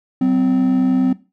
triangle tone pair together, 188.68 / 257.8 Hz, F#3 / C4, +34 / -26 cents, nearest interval perfect fourth, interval 540 cents, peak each -17 / -11 dBFS, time 0.21-1.13 s, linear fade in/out 5 ms, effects noise-tail reverb RT60 0.3 s tail -19 dB re dry + tanh soft clip ceiling -5 dBFS

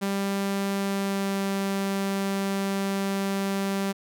sawtooth tone with pitch glide, 197.4 to 196.15 Hz, G3 to G3, +12 to +1 cents, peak -21 dBFS, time 0.01-3.93 s, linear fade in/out 20 ms, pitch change -11 cents, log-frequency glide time 0.77-1.41 s, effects none

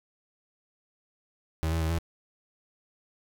35% pulse tone with pitch steps, 80.1 / 82.1 / 80 / 83.5 Hz, E2 / E2 / D#2 / E2, -49 / -6 / +49 / +23 cents, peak -24 dBFS, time 1.63-1.986 s, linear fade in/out 0 ms, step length 89 ms, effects none

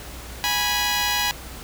10% pulse tone pair together, 829 / 980.8 Hz, G#5 / B5, -3 / -12 cents, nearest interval minor third, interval 291 cents, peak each -15 dBFS, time 0.44-1.31 s, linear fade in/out 0 ms, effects added 60 Hz sine -40 dBFS peak until 1.63 s + pink hiss -39 dBFS RMS until 1.63 s

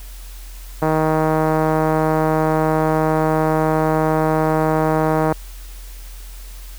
5% pulse tone with low-pass filter, 157 Hz, D#3, 16 cents sharp, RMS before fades -17 dBFS, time 0.82-5.33 s, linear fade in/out 2 ms, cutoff 790 Hz, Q 0.85, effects added 43 Hz sine -32 dBFS peak until 6.78 s + white hiss -43 dBFS RMS until 6.78 s

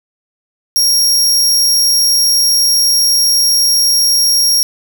sawtooth tone, 5588 Hz, F8, in tune, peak -6 dBFS, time 0.76-4.63 s, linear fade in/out 0 ms, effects none

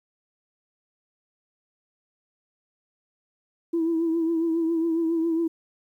sine tone with vibrato, 329.6 Hz, E4, in tune, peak -20 dBFS, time 3.73-5.48 s, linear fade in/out 10 ms, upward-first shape triangle, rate 7.3 Hz, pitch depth 53 cents each way, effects tanh soft clip ceiling -17 dBFS + 10-bit

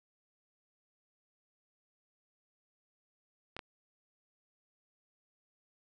clicks, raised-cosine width 0.3 ms, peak -25 dBFS, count 2, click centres 3.566 / 3.592 s, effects none

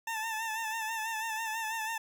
20% pulse tone with vibrato, 889 Hz, A5, 18 cents sharp, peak -28 dBFS, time 0.07-1.98 s, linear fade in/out 5 ms, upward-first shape sine, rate 6.1 Hz, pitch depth 50 cents each way, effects none

